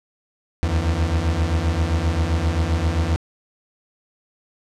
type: beating tone pair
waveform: 40% pulse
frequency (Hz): 76.1 / 83.7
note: D#2 / E2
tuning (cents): -38 / +27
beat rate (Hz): 7.6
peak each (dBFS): -22 / -19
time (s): 0.63-3.16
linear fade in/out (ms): 0
effects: low-pass 7000 Hz 12 dB/octave